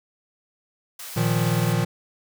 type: high-pass noise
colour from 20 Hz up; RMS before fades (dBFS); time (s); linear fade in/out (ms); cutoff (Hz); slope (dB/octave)
white; -37; 0.99-1.73; 5; 640; 12
type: chord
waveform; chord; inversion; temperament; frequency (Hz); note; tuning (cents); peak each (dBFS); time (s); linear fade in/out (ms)
square; Bb suspended fourth; none; equal; 116.54 / 155.56 / 174.61; Bb2 / Eb3 / F3; 0 / 0 / 0; -24 / -25 / -26; 1.16-1.85; 10
effects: none